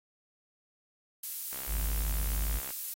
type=noise; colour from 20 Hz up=violet; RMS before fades=-36 dBFS; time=1.23-2.94 s; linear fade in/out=5 ms
type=click train; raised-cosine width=0.3 ms; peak=-28 dBFS; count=80; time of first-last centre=1.53-2.706 s; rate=67.2 Hz
type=tone; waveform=triangle; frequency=51.91 Hz; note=G#1; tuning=in tune; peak=-27 dBFS; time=1.67-2.61 s; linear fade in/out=50 ms
effects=AAC 48 kbps